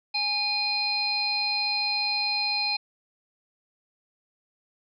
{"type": "harmonic tone with a mistuned harmonic", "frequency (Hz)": 830.6, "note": "G#5", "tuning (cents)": 0, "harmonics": [1, 3, 5, 6], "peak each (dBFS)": [-33, -29, -26, -38], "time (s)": [0.14, 2.77], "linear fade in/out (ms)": 10, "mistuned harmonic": 3, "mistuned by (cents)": -23, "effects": []}